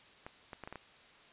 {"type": "clicks", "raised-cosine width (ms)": 0.5, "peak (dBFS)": -29, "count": 6, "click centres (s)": [0.265, 0.532, 0.637, 0.675, 0.726, 0.757], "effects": ["white hiss -59 dBFS RMS until 1.32 s", "resampled to 8000 Hz"]}